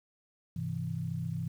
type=chord; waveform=sine; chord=Ab augmented; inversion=none; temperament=equal with one note detuned; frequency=102.16 / 130.81 / 164.81 Hz; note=Ab2 / C3 / E3; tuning=-28 / 0 / 0 cents; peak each=-39 / -37 / -35 dBFS; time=0.56-1.48 s; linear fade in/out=5 ms; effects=10-bit